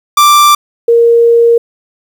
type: tone pair in turn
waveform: 45% pulse / sine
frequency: 1177 / 467.1 Hz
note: D6 / A#4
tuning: +3 / +3 cents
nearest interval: octave + major third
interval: 1600 cents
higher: first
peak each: -3 dBFS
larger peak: neither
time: 0.17-0.55 / 0.88-1.58 s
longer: second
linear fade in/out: 5 ms
effects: 7-bit